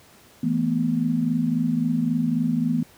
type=chord; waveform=sine; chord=E suspended fourth; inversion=none; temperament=equal with one note detuned; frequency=164.81 / 220 / 243.7 Hz; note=E3 / A3 / B3; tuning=0 / 0 / -23 cents; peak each=-25 / -26 / -22 dBFS; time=0.43-2.83 s; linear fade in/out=5 ms; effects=pink hiss -52 dBFS RMS until 2.97 s + high-pass 80 Hz 12 dB/octave